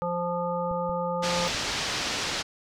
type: harmonic tone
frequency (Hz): 174.61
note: F3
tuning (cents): 0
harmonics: 1 / 3 / 5 / 7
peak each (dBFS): -33 / -29 / -32 / -34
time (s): 0.02-1.48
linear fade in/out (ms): 0
type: clicks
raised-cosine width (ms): 5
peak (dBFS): -28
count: 4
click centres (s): 0.713 / 0.895 / 1.401 / 1.548
type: low-pass noise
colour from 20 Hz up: white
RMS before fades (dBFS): -30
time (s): 1.22-2.43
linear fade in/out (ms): 20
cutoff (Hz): 5700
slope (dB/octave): 24
effects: none